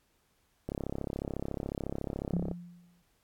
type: click train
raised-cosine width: 2 ms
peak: -21 dBFS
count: 63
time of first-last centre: 0.69-2.514 s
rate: 34 Hz
type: tone with exponential decay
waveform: sine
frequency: 174.61 Hz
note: F3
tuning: in tune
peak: -27 dBFS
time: 2.33-3.02 s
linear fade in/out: 5 ms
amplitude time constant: 150 ms
effects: pink hiss -72 dBFS RMS until 3.23 s + AAC 64 kbps